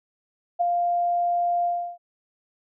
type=tone with ADSR envelope; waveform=sine; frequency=698.5 Hz; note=F5; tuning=in tune; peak=-16 dBFS; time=0.59-1.98 s; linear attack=23 ms; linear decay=5 ms; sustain=-4 dB; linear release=330 ms; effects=none